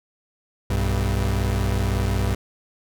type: tone pair together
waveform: 35% pulse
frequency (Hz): 61.61 / 97.8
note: B1 / G2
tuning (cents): -4 / -4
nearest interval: minor sixth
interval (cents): 800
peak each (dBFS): -21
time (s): 0.7-2.35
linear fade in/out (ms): 5
effects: none